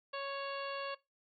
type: harmonic tone with a mistuned harmonic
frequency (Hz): 554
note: C#5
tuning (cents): -1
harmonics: 1 / 2 / 3 / 4 / 5 / 6 / 7 / 8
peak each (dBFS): -41 / -42 / -47 / -54 / -46 / -52 / -59 / -51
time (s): 0.13-0.95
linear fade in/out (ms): 10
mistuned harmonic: 6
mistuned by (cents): +32
effects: noise-tail reverb RT60 0.2 s tail -19 dB re dry + AAC 48 kbps